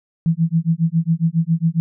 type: tone with tremolo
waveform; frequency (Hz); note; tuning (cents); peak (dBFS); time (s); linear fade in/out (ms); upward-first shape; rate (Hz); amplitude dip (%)
sine; 164.81; E3; 0; -11; 0.26-1.8; 0; sine; 7.3; 100
effects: none